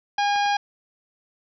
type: harmonic tone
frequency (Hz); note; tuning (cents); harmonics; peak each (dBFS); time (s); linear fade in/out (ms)
815; G#5; -33; 1 / 2 / 3 / 4 / 5 / 6 / 7; -20 / -28 / -32 / -33 / -37 / -36 / -41; 0.18-0.57; 5
type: clicks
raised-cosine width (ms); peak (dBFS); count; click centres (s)
0.5; -29 / -25 / -27; 3; 0.184 / 0.36 / 0.461
effects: none

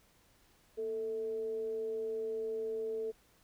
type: tone with frequency modulation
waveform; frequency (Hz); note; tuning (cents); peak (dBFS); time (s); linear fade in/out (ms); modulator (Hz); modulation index
sine; 442.9; A4; +11; -34; 0.77-3.12; 20; 205; 0.22
effects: pink hiss -67 dBFS RMS until 3.43 s

